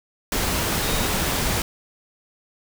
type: tone in noise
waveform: sine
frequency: 3743 Hz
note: A#7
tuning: 6 cents sharp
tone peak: -34 dBFS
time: 0.83-1.07 s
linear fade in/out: 2 ms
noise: pink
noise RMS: -23 dBFS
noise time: 0.32-1.62 s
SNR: -14 dB
effects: none